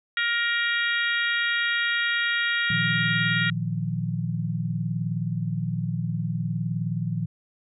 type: harmonic tone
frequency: 470.7 Hz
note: A#4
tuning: 17 cents sharp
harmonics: 3 / 4 / 5 / 6 / 7 / 8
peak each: -27 / -25 / -32 / -35 / -32 / -34 dBFS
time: 0.17-3.5 s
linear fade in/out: 2 ms
type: chord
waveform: sine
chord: Bb suspended fourth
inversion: none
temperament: just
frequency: 116.54 / 155.39 / 174.81 Hz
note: Bb2 / Eb3 / F3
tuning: 0 / -2 / +2 cents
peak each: -29 dBFS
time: 2.7-7.26 s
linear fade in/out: 5 ms
effects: none